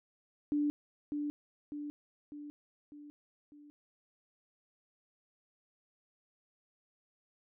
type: tone with echo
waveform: sine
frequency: 293.7 Hz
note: D4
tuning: in tune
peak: -28 dBFS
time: 0.52-0.7 s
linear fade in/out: 0 ms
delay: 600 ms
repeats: 5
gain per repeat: -5 dB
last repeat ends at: 3.7 s
effects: none